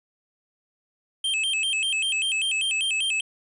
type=tone with vibrato; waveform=square; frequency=2868 Hz; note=F7; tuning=45 cents sharp; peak=-23 dBFS; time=1.24-3.21 s; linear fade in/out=5 ms; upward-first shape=square; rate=5.1 Hz; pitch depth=170 cents each way; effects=resampled to 24000 Hz